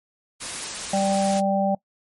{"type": "noise", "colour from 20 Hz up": "white", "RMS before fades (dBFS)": -31, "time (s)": [0.4, 1.41], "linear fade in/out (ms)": 20}
{"type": "harmonic tone", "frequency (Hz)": 196, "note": "G3", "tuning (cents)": 0, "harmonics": [1, 3, 4], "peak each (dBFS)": [-23, -23, -23], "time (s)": [0.93, 1.75], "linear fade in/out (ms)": 5}
{"effects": ["noise-tail reverb RT60 0.1 s tail -22 dB re dry", "MP3 48 kbps"]}